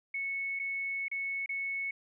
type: tone with dropouts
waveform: sine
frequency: 2206 Hz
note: C#7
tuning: 9 cents flat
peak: -32 dBFS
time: 0.14-1.91 s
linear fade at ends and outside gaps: 5 ms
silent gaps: 0.592-0.596 / 1.083-1.114 / 1.461-1.491 s
effects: none